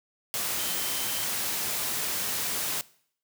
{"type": "tone in noise", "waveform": "sine", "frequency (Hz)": 3100, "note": "G7", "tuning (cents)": -20, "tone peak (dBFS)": -40, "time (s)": [0.59, 1.25], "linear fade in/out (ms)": 0, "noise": "white", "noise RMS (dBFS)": -30, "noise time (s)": [0.34, 2.81], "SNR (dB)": -13, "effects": ["noise-tail reverb RT60 0.6 s tail -21 dB re dry", "high-pass 80 Hz 12 dB/octave"]}